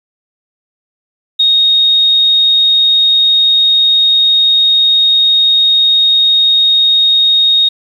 sine tone, 3729 Hz, A#7, in tune, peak -6 dBFS, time 1.39-7.69 s, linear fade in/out 10 ms, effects 7-bit

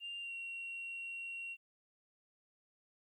sine tone with pitch glide, 2794 to 2743 Hz, F7 to F7, 0 to -32 cents, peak -40 dBFS, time 0-1.57 s, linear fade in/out 50 ms, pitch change -32 cents, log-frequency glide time 0.2-0.33 s, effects tanh soft clip ceiling -38 dBFS + 13-bit

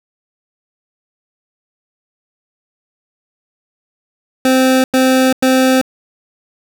25% pulse tone bursts, 260 Hz, C4, 11 cents flat, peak -5 dBFS, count 3, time 4.45-5.814 s, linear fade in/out 2 ms, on 390 ms, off 97 ms, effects none

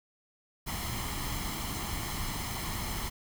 pink noise with comb filter, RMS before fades -35 dBFS, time 0.66-3.1 s, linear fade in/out 20 ms, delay 0.96 ms, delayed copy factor +0.6, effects none

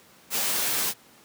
white noise with comb filter, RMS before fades -26 dBFS, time 0.3-0.94 s, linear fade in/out 50 ms, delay 12 ms, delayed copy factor -0.65, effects pink hiss -54 dBFS RMS until 1.24 s + high-pass 150 Hz 12 dB/octave

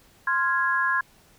sine chord, F minor, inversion second, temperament equal, 1046.5 / 1396.9 / 1661.2 Hz, C6 / F6 / Ab6, 0 / 0 / 0 cents, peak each -25 / -29 / -23 dBFS, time 0.27-1.01 s, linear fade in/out 5 ms, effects pink hiss -57 dBFS RMS until 1.38 s

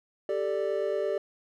triangle chord, G suspended second, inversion none, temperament just, 392 / 441 / 588 Hz, G4 / A4 / D5, 0 / +4 / +2 cents, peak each -29 / -30 / -28 dBFS, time 0.29-1.18 s, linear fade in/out 2 ms, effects none

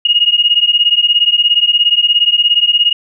sine beating tone pair, 2860 / 2877 Hz, F7 / F#7, +41 / -49 cents, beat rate 17 Hz, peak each -11 dBFS, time 0.05-2.93 s, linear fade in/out 5 ms, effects none

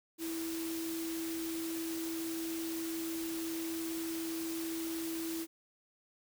sine tone in noise, 328.4 Hz, E4, 6 cents flat, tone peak -36 dBFS, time 0.18-5.47 s, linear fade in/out 50 ms, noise white, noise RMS -44 dBFS, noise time 0.18-5.47 s, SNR +5 dB, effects none

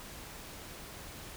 silence, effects pink hiss -47 dBFS RMS until 1.36 s

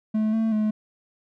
triangle tone with pitch steps, 216.4 / 222.9 / 214.3 Hz, A3 / A3 / A3, -29 / +23 / -45 cents, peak -18 dBFS, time 0.14-0.71 s, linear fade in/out 10 ms, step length 190 ms, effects none

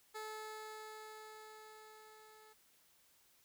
15% pulse tone with level ramp, 432.8 Hz, A4, 29 cents flat, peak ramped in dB -37 to -54 dBFS, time 0.14-2.54 s, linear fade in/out 20 ms, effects white hiss -70 dBFS RMS until 3.44 s

